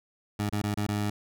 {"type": "tone with dropouts", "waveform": "20% pulse", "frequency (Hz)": 103.83, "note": "G#2", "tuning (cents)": 0, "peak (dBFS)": -22, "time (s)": [0.39, 1.1], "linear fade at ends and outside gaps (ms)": 5, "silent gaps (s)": [[0.496, 0.525], [0.619, 0.637], [0.744, 0.773], [0.867, 0.886]], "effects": []}